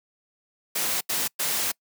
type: noise bursts at uneven times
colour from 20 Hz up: white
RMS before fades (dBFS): -26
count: 3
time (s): 0.75-1.01 / 1.09-1.28 / 1.39-1.72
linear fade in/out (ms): 10
effects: noise-tail reverb RT60 0.1 s tail -26 dB re dry + high-pass 150 Hz 12 dB/octave

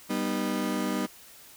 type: chord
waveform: 35% pulse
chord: G augmented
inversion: none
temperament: just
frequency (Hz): 196 / 245 / 306.2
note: G3 / B3 / D#4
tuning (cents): 0 / -14 / -28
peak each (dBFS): -30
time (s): 0.09-1.07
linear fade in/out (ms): 20
effects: white hiss -51 dBFS RMS until 1.56 s

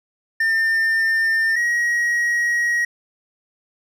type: tone pair in turn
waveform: triangle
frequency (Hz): 1802 / 1897.2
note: A6 / A#6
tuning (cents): +41 / +30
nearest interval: minor second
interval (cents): 89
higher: second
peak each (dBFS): -14 / -15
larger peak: first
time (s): 0.4-1.56 / 1.56-2.85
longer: second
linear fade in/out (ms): 5
effects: none

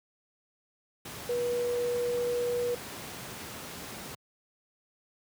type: tone in noise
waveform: sine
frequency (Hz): 484.1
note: B4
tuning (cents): -35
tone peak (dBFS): -27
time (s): 1.29-2.75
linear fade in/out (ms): 5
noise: pink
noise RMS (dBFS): -41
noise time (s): 1.05-4.15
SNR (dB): +11
effects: high-pass 100 Hz 12 dB/octave

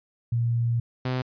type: tone pair in turn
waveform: sine / sawtooth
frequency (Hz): 117.6 / 127.85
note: A#2 / C3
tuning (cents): +16 / -40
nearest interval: minor second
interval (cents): 144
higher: second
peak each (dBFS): -21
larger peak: neither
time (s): 0.32-0.8 / 1.05-1.22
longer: first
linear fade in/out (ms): 5
effects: resampled to 11025 Hz

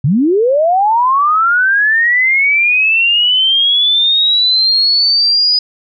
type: linear sweep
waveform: sine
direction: up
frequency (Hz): 119.8 to 4978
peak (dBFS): -8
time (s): 0.04-5.59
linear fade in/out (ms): 5
effects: none

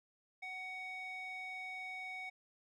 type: tone with band-pass filter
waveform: square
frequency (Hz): 746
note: F#5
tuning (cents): +14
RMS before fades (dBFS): -45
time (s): 0.42-2.3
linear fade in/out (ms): 10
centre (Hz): 1900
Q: 6.4
effects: none

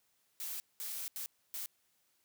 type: noise bursts at uneven times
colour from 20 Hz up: blue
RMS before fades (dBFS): -41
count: 4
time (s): 0.4-0.6 / 0.8-1.08 / 1.16-1.26 / 1.54-1.66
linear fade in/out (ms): 0
effects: white hiss -75 dBFS RMS until 2.24 s + high-pass 60 Hz 12 dB/octave

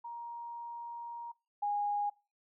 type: tone pair in turn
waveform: sine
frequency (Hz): 941 / 821.6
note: A#5 / G#5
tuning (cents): +16 / -19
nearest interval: major second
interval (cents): 235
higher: first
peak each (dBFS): -40 / -30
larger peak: second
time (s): 0.04-1.32 / 1.62-2.1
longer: first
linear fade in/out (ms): 10
effects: noise-tail reverb RT60 0.3 s tail -24 dB re dry

